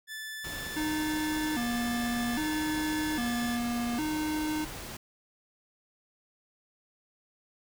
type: tone with pitch glide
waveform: sawtooth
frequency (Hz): 1749 to 1728.9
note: A6 to A6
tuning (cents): -11 to -31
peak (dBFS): -34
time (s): 0.07-3.6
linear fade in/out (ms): 50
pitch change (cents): -20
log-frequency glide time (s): 2.06-2.78
type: noise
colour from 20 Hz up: pink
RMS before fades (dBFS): -41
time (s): 0.44-4.97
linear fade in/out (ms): 5
type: tone with vibrato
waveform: square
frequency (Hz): 270.7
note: C#4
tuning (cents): -41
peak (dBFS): -30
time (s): 0.76-4.65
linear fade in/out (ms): 10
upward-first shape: square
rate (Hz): 0.62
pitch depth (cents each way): 220
effects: none